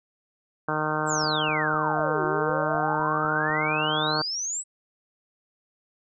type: harmonic tone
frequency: 153.8 Hz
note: D#3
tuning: 20 cents flat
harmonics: 1 / 2 / 3 / 4 / 5 / 6 / 7 / 8 / 9 / 10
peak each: -33 / -33 / -33 / -33 / -33 / -33 / -33 / -33 / -33 / -33 dBFS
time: 0.68-4.22 s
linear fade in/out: 5 ms
type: exponential two-way sweep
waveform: sine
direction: down then up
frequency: 8050 to 349.2 to 8050 Hz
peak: -27 dBFS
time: 1.06-4.64 s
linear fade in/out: 50 ms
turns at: 2.24 s
type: click train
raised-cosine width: 3 ms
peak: -33 dBFS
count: 10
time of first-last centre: 1.24-3.501 s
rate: 3.98 Hz
effects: none